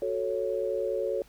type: chord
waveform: sine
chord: F# minor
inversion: none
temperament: equal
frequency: 370 / 440 / 554.4 Hz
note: F#4 / A4 / C#5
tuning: 0 / 0 / 0 cents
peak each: -33 / -31 / -30 dBFS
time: 0.02-1.22 s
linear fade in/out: 2 ms
effects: added 50 Hz sine -57 dBFS peak until 1.28 s + pink hiss -59 dBFS RMS until 1.28 s